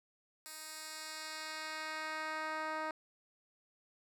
10% pulse tone with band-pass filter sweep, 312.6 Hz, D#4, 8 cents sharp, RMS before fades -42 dBFS, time 0.46-2.91 s, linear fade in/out 0 ms, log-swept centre 11000 to 960 Hz, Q 0.72, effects none

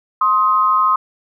sine tone pair together, 1052.2 / 1260 Hz, C6 / D#6, +9 / +21 cents, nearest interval minor third, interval 312 cents, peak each -14 dBFS, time 0.21-0.96 s, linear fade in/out 5 ms, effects none

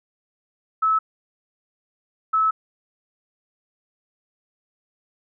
sine tone bursts at uneven times, 1300 Hz, E6, 24 cents flat, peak -16 dBFS, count 2, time 0.82-0.99 / 2.33-2.51 s, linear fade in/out 10 ms, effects none

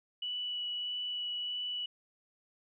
sine tone with vibrato, 2951 Hz, F#7, 5 cents flat, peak -34 dBFS, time 0.22-1.86 s, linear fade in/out 5 ms, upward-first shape sine, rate 1.6 Hz, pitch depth 8 cents each way, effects none

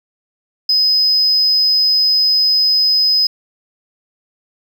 sine tone, 5040 Hz, D#8, 21 cents sharp, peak -9 dBFS, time 0.69-3.27 s, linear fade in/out 5 ms, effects tanh soft clip ceiling -6 dBFS + 7-bit

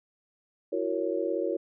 sine chord, F# dominant seventh, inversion third, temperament just, 333 / 370 / 462.5 / 555 Hz, E4 / F#4 / A#4 / C#5, +18 / 0 / -14 / +2 cents, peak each -32 dBFS, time 0.72-1.57 s, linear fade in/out 10 ms, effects none

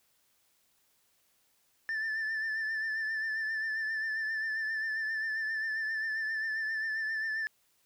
sine tone with vibrato, 1766 Hz, A6, 6 cents sharp, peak -28 dBFS, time 1.89-7.47 s, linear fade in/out 0 ms, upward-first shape triangle, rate 7.5 Hz, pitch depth 45 cents each way, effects tanh soft clip ceiling -30 dBFS + white hiss -71 dBFS RMS until 7.85 s

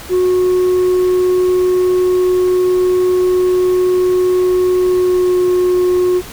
sine tone with pitch glide, 365.2 to 361.8 Hz, F#4 to F#4, -23 to -39 cents, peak -7 dBFS, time 0.09-6.22 s, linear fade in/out 50 ms, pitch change -16 cents, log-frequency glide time 4.88-5.46 s, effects tanh soft clip ceiling -9 dBFS + pink hiss -32 dBFS RMS until 6.32 s

